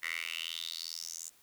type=tone with high-pass filter sweep; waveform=10% pulse; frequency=82.6 Hz; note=E2; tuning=4 cents sharp; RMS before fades=-40 dBFS; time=0.02-1.3 s; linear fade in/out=20 ms; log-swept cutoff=1900 to 7300 Hz; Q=5.5; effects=white hiss -64 dBFS RMS until 1.42 s